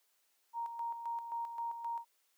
sine tone with tremolo, 932.3 Hz, A#5, in tune, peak -35 dBFS, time 0.53-2.05 s, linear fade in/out 50 ms, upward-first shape square, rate 3.8 Hz, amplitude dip 55%, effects white hiss -75 dBFS RMS until 2.37 s + high-pass 400 Hz 12 dB/octave

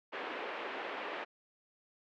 pink band-pass noise, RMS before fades -41 dBFS, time 0.12-1.25 s, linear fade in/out 20 ms, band 350 to 2800 Hz, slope 24 dB/octave, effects none

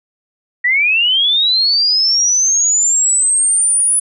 sine linear sweep, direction up, 1900 to 9956 Hz, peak -10 dBFS, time 0.64-4 s, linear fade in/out 10 ms, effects none

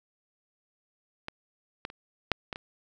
clicks, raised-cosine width 0.3 ms, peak -19 / -17 / -29 / -7 / -18 / -22 dBFS, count 6, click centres 1.284 / 1.851 / 1.901 / 2.317 / 2.528 / 2.559 s, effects none

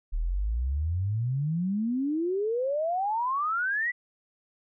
sine exponential sweep, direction up, 36.71 to 2000 Hz, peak -25 dBFS, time 0.12-3.92 s, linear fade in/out 20 ms, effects none

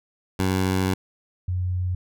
15% pulse / sine tone pair in turn, 93.9 / 90.75 Hz, F#2 / F#2, +26 / -33 cents, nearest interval minor second, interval 59 cents, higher first, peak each -14 / -22 dBFS, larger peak first, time 0.39-0.94 / 1.48-1.95 s, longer first, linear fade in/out 5 ms, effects none

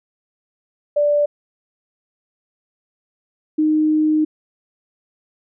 sine tone pair in turn, 586 / 308.5 Hz, D5 / D#4, -4 / -15 cents, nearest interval major seventh, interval 1111 cents, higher first, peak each -13 dBFS, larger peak neither, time 0.96-1.26 / 3.58-4.25 s, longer second, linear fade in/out 10 ms, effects none

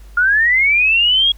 sine linear sweep, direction up, 1396.9 to 3322 Hz, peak -10 dBFS, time 0.17-1.32 s, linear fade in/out 5 ms, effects added 50 Hz sine -35 dBFS peak until 1.37 s + pink hiss -51 dBFS RMS until 1.37 s

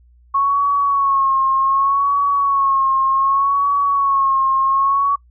sine tone with vibrato, 1100 Hz, C#6, 14 cents flat, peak -13 dBFS, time 0.34-5.16 s, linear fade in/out 10 ms, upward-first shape sine, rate 0.66 Hz, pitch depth 47 cents each way, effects noise-tail reverb RT60 0.1 s tail -22 dB re dry + added 60 Hz sine -47 dBFS peak until 5.3 s

